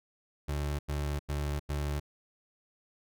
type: tone bursts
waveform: 30% pulse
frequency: 72.9 Hz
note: D2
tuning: 12 cents flat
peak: -28 dBFS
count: 4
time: 0.48-1.999 s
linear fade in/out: 10 ms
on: 310 ms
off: 93 ms
effects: none